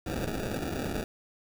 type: noise with sample-and-hold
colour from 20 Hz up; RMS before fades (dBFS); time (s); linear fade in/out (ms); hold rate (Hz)
white; -33; 0.06-1.04; 5; 1050
effects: none